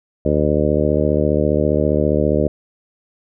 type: harmonic tone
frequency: 74.9 Hz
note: D2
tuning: 35 cents sharp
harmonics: 1 / 2 / 3 / 4 / 5 / 6 / 7 / 8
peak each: -22 / -22 / -22 / -22 / -22 / -22 / -22 / -22 dBFS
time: 0.25-2.48 s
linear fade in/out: 5 ms
effects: none